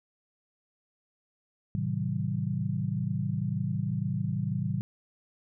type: chord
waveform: sine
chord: A diminished seventh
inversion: none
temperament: just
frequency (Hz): 110 / 132 / 158.4 / 190.08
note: A2 / C3 / Eb3 / Gb3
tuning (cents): 0 / +16 / +31 / +47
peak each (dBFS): -33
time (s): 1.75-4.81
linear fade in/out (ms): 0
effects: none